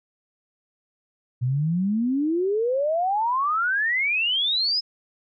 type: exponential sweep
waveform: sine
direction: up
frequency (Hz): 119.1 to 5190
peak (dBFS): -20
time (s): 1.41-4.81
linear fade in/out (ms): 20
effects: none